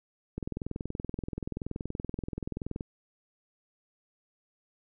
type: click train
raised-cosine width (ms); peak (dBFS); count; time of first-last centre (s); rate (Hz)
3; -21; 52; 0.38-2.809; 21
effects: none